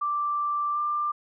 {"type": "tone with pitch glide", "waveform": "sine", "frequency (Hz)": [1174.7, 1188.3], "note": ["D6", "D6"], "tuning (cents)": [0, 20], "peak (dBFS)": -24, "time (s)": [0.01, 1.12], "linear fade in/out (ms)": 10, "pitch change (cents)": 20, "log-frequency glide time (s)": [0.73, 0.78], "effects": []}